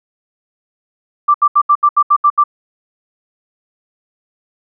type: tone bursts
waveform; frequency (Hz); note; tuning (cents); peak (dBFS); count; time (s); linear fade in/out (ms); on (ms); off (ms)
sine; 1174.7; D6; 0; -6; 9; 1.28-2.439; 10; 63; 74
effects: none